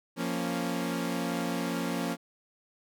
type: chord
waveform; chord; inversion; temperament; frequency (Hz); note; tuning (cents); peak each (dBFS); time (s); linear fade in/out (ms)
sawtooth; Bb minor; second; equal with one note detuned; 174.61 / 232.4 / 277.2; F3 / Bb3 / Db4; 0 / -5 / 0; -30; 0.16-2.17; 50
effects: none